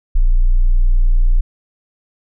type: tone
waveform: sine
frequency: 29.74 Hz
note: A#0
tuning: 36 cents sharp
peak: -7 dBFS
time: 0.15-1.41 s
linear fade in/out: 10 ms
effects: tanh soft clip ceiling -3 dBFS